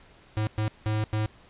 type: tone bursts at uneven times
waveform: square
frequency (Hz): 107.7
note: A2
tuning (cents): -37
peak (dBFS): -25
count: 4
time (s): 0.37-0.47 / 0.58-0.68 / 0.86-1.04 / 1.13-1.26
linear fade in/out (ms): 0
effects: pink hiss -55 dBFS RMS until 1.49 s + resampled to 8000 Hz